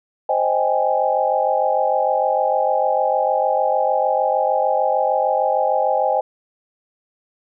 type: chord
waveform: sine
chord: Ab major seventh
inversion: first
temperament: equal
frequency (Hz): 523.3 / 622.3 / 784 / 830.6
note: C5 / Eb5 / G5 / Ab5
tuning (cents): 0 / 0 / 0 / 0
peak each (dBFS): -21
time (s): 0.29-6.21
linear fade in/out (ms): 5
effects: none